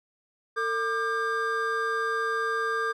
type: tone cluster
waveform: triangle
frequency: 451.4 / 1195 / 1600 Hz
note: A4 / D6 / G6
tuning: +44 / +30 / +35 cents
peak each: -29 / -27 / -28 dBFS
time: 0.56-2.93 s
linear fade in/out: 20 ms
effects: none